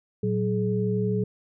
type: tone cluster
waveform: sine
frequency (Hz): 115.6 / 187.4 / 422.8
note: A#2 / F#3 / G#4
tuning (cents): -14 / +22 / +31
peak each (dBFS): -27 / -26 / -27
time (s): 0.23-1.24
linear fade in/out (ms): 5
effects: none